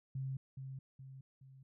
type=tone with echo; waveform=sine; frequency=133.4 Hz; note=C3; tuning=34 cents sharp; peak=-37 dBFS; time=0.15-0.37 s; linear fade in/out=5 ms; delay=420 ms; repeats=3; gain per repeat=-6 dB; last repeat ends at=1.63 s; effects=none